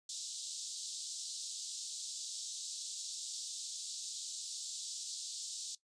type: band-pass noise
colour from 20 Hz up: white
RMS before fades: -44 dBFS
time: 0.09-5.75 s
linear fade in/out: 2 ms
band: 3600 to 8300 Hz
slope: 48 dB/octave
effects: noise-tail reverb RT60 0.1 s tail -17 dB re dry + resampled to 22050 Hz